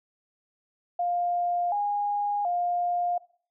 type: tone with pitch steps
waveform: sine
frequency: 703 / 820 / 705 Hz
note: F5 / G#5 / F5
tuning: +11 / -22 / +16 cents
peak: -24 dBFS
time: 0.99-3.18 s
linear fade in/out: 5 ms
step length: 730 ms
effects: noise-tail reverb RT60 0.5 s tail -20 dB re dry